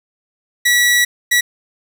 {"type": "tone bursts at uneven times", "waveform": "sawtooth", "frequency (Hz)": 1940, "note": "B6", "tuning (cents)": -31, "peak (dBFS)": -7, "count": 2, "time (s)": [[0.65, 1.05], [1.31, 1.41]], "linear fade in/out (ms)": 10, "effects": []}